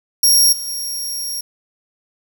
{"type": "tone with level steps", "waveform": "20% pulse", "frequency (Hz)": 5588, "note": "F8", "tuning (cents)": 0, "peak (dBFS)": [-4, -19, -17], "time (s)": [0.23, 1.41], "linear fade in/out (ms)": 5, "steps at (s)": [0.52, 0.67], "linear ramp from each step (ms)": 10, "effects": ["7-bit"]}